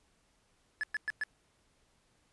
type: tone bursts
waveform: triangle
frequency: 1717 Hz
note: A6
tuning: 43 cents flat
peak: -29 dBFS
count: 4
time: 0.81-1.236 s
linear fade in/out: 0 ms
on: 24 ms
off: 110 ms
effects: pink hiss -71 dBFS RMS until 2.32 s + resampled to 24000 Hz